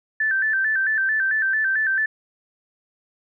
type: tone with vibrato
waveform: sine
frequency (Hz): 1653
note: G#6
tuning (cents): -9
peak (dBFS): -18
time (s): 0.2-2.06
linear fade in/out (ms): 5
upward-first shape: square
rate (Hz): 4.5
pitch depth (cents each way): 100
effects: none

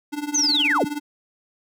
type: tone with tremolo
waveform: square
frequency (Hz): 293.7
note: D4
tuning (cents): 0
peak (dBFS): -23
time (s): 0.12-1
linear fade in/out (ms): 20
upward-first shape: triangle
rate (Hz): 19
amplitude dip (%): 90
type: linear sweep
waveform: sine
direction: down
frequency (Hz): 6510 to 101.3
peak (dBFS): -17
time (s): 0.34-0.85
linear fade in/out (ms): 10
effects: none

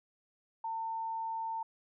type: tone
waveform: sine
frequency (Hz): 900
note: A5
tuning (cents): +39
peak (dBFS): -34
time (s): 0.64-1.63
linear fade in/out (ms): 5
effects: none

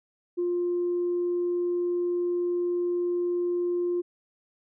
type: tone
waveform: sine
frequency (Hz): 351.7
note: F4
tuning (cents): +12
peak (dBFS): -23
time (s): 0.37-4.02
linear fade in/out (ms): 20
effects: tanh soft clip ceiling -20 dBFS

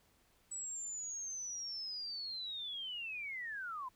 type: linear sweep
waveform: sine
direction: down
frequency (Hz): 7902 to 979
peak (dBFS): -40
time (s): 0.51-3.89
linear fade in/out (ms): 10
effects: pink hiss -71 dBFS RMS until 3.95 s

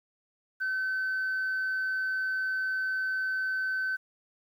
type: tone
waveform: sine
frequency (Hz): 1528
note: G6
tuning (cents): -45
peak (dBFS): -26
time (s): 0.6-3.97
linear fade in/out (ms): 20
effects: tanh soft clip ceiling -25 dBFS + 10-bit

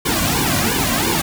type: noise with flanger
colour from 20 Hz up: pink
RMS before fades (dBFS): -18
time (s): 0.05-1.22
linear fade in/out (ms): 10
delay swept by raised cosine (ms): 1.5 to 2.35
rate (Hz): 2.9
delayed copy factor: -0.95
effects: none

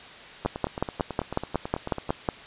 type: two click trains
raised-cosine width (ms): 1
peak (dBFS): -9 / -17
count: 11 / 16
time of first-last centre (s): 0.46-2.288 / 0.45-2.093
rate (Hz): 5.47 / 9.13
effects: white hiss -44 dBFS RMS until 2.46 s + resampled to 8000 Hz

